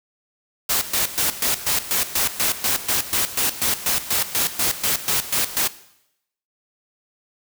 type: noise with tremolo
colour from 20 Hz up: white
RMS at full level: -20 dBFS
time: 0.69-5.68 s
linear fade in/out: 10 ms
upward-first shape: square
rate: 4.1 Hz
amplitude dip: 80%
effects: noise-tail reverb RT60 0.8 s tail -17 dB re dry